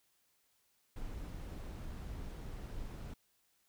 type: noise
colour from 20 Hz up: brown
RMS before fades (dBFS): -44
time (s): 0.96-3.14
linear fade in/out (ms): 5
effects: white hiss -75 dBFS RMS until 3.68 s